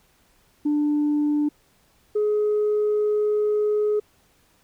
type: tone pair in turn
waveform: sine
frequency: 295.9 / 420.9 Hz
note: D4 / G#4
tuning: +13 / +23 cents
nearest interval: tritone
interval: 610 cents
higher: second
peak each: -17 dBFS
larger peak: neither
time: 0.65-1.49 / 2.15-4 s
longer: second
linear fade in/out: 10 ms
effects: tanh soft clip ceiling -16 dBFS + pink hiss -61 dBFS RMS until 4.63 s